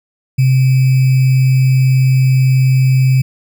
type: tone with sample-and-hold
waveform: sine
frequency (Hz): 130.81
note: C3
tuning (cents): 0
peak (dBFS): -7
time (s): 0.38-3.22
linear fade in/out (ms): 10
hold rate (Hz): 2450
effects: none

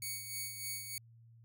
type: tone with tremolo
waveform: 5% pulse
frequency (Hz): 2235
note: C#7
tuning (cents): +14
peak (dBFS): -28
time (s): 0.02-0.98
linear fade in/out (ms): 2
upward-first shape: sine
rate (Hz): 3.3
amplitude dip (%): 55
effects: added 115 Hz sine -57 dBFS peak until 1.44 s

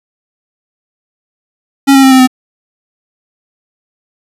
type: tone with pitch steps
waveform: square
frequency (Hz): 275.2 / 270.3 / 265.5 / 260.8 / 256.2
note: C#4 / C#4 / C4 / C4 / C4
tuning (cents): -12 / -44 / +25 / -5 / -36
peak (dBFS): -3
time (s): 1.87-2.275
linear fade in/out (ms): 20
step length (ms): 81
effects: resampled to 32000 Hz

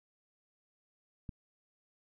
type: click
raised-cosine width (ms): 5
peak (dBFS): -29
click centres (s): 1.292
effects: none

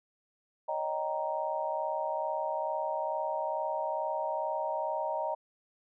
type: chord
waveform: sine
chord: Eb dominant seventh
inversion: third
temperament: just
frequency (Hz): 560 / 622.3 / 777.8 / 933.4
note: Db5 / Eb5 / G5 / Bb5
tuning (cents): +18 / 0 / -14 / +2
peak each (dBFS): -39 / -34 / -38 / -34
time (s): 0.68-5.35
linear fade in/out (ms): 10
effects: none

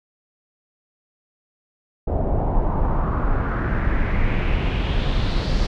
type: noise with low-pass filter sweep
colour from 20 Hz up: brown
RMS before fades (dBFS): -20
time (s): 2.07-5.67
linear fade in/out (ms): 10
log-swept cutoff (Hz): 640 to 4900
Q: 3.1
effects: none

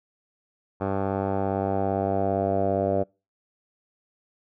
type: tone with low-pass filter sweep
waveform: 10% pulse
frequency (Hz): 97.6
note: G2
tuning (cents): -7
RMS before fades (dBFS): -25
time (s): 0.8-3.04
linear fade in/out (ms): 20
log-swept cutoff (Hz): 970 to 620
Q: 4.9
effects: noise-tail reverb RT60 0.3 s tail -26 dB re dry

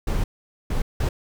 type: noise bursts at uneven times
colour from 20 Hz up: brown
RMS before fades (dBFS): -22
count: 3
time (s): 0.07-0.24 / 0.7-0.82 / 1-1.09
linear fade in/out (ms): 5
effects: none

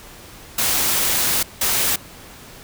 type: noise bursts at uneven times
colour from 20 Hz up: white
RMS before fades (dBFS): -19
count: 2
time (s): 0.58-1.43 / 1.61-1.96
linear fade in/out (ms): 5
effects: pink hiss -41 dBFS RMS until 2.63 s

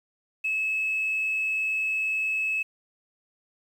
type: tone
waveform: sine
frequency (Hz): 2591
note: E7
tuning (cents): -30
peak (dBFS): -23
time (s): 0.44-2.63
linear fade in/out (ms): 10
effects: tanh soft clip ceiling -20 dBFS + 9-bit

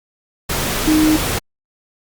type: tone in noise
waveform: sine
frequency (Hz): 310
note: D#4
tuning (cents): -6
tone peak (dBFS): -11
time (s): 0.87-1.17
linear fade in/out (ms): 10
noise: pink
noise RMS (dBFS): -20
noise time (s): 0.49-1.39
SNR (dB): +6
effects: Opus 48 kbps

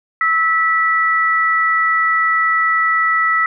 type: tone pair together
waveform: sine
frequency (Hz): 1305.5 / 1956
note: E6 / B6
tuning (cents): -17 / -17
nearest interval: perfect fifth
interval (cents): 700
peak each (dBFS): -15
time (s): 0.21-3.46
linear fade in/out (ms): 2
effects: none

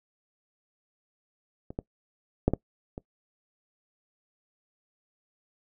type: clicks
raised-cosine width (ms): 2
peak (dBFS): -26 / -17 / -7 / -11 / -23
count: 5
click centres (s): 1.705 / 1.789 / 2.48 / 2.536 / 2.979
effects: noise-tail reverb RT60 0.1 s tail -22 dB re dry

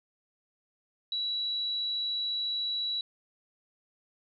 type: tone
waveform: sine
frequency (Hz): 3918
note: B7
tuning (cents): -15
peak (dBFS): -29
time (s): 1.12-3.01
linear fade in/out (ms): 2
effects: none

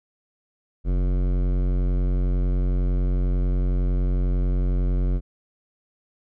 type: tone with hard clipping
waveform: sine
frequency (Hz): 45.51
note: F#1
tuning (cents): -28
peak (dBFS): -21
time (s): 0.84-5.21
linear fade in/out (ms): 50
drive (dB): 16
effects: none

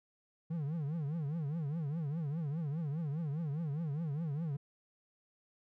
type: tone with vibrato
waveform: triangle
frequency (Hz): 153.8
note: D#3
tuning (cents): -20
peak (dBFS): -32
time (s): 0.5-4.57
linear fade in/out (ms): 10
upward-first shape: triangle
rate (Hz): 4.9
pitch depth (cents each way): 220
effects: none

